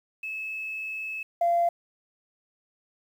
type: tone pair in turn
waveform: sine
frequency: 2598 / 688.1 Hz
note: E7 / F5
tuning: -26 / -26 cents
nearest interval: octave + major seventh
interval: 2300 cents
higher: first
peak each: -31 / -19 dBFS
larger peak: second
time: 0.23-1.23 / 1.41-1.69 s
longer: first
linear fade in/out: 5 ms
effects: tanh soft clip ceiling -16 dBFS + 9-bit